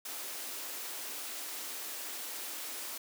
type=high-pass noise; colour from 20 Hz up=white; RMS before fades=-41 dBFS; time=0.05-2.98 s; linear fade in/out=5 ms; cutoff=240 Hz; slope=96 dB/octave; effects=none